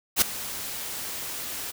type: noise with ADSR envelope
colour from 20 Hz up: white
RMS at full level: -17 dBFS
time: 0.16-1.72 s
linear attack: 59 ms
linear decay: 4 ms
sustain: -17 dB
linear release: 19 ms
effects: none